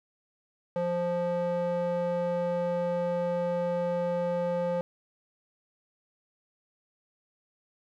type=tone with band-pass filter; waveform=square; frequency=174.8 Hz; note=F3; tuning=2 cents sharp; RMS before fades=-29 dBFS; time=0.76-4.81 s; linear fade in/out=0 ms; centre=560 Hz; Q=2.2; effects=none